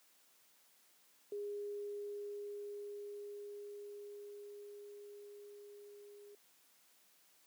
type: tone with level ramp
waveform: sine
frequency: 410 Hz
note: G#4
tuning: 22 cents flat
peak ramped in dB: -39 to -54 dBFS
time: 1.32-6.35 s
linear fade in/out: 2 ms
effects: white hiss -69 dBFS RMS until 7.46 s + high-pass 200 Hz 12 dB/octave